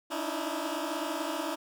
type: tone cluster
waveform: 15% pulse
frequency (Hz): 287.7 / 308.5 / 319.3 / 335.4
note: D4 / D#4 / D#4 / E4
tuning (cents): -36 / -15 / +45 / +30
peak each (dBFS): -31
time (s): 0.1-1.56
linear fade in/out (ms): 20
effects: none